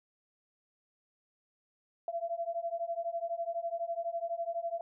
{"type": "beating tone pair", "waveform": "sine", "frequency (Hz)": [671, 683], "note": ["E5", "F5"], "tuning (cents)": [31, -39], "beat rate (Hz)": 12, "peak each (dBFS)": [-36, -36], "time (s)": [2.08, 4.81], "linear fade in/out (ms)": 2, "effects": []}